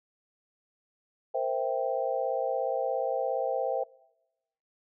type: chord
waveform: sine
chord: C dominant seventh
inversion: third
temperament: equal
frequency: 466.2 / 523.3 / 659.3 / 784 Hz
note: Bb4 / C5 / E5 / G5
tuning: 0 / 0 / 0 / 0 cents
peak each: -35 / -30 / -32 / -33 dBFS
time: 1.34-3.84 s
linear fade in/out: 10 ms
effects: noise-tail reverb RT60 1.0 s tail -24 dB re dry